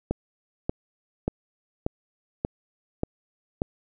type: click train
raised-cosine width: 2 ms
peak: -11 dBFS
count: 7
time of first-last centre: 0.11-3.619 s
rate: 1.71 Hz
effects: none